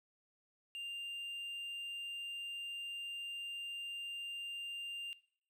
triangle tone, 2794 Hz, F7, in tune, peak -40 dBFS, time 0.75-5.13 s, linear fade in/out 0 ms, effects noise-tail reverb RT60 0.6 s tail -19 dB re dry

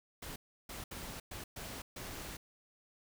pink noise bursts at uneven times, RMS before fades -45 dBFS, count 6, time 0.22-0.36 / 0.69-0.84 / 0.91-1.2 / 1.31-1.44 / 1.56-1.82 / 1.96-2.37 s, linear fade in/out 5 ms, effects none

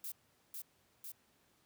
violet noise with echo, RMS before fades -43 dBFS, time 0.04-0.12 s, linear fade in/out 5 ms, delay 500 ms, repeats 2, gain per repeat -2 dB, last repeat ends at 1.12 s, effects pink hiss -72 dBFS RMS until 1.65 s + high-pass 80 Hz 12 dB/octave

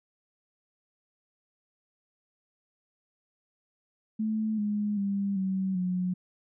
sine tone with pitch steps, 217.7 / 208.1 / 198.94 / 190.18 / 181.8 Hz, A3 / G#3 / G3 / F#3 / F#3, -18 / +4 / +26 / +48 / -30 cents, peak -26 dBFS, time 4.19-6.14 s, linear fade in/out 10 ms, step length 390 ms, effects none

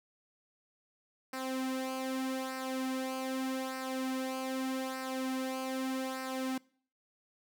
sawtooth tone with flanger, 261.6 Hz, C4, in tune, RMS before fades -36 dBFS, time 1.33-6.58 s, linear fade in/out 5 ms, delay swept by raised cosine 0.29 to 3.29 ms, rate 0.82 Hz, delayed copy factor -0.65, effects noise-tail reverb RT60 0.5 s tail -24 dB re dry

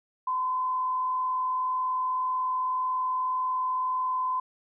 sine tone with frequency modulation, 1021 Hz, C6, 43 cents flat, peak -25 dBFS, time 0.27-4.4 s, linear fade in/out 5 ms, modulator 41.8 Hz, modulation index 0.31, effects none

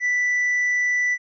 sine tone with tanh clipping, 1975.5 Hz, B6, in tune, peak -19 dBFS, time 0-1.18 s, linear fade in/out 50 ms, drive 2 dB, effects resampled to 16000 Hz

